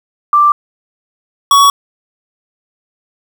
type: tone pair in turn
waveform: sine / square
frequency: 1177 / 1123.3 Hz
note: D6 / C#6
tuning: +3 / +23 cents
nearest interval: minor second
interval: 80 cents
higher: first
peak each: -5 dBFS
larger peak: neither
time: 0.33-0.52 / 1.51-1.7 s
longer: neither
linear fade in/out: 2 ms
effects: 7-bit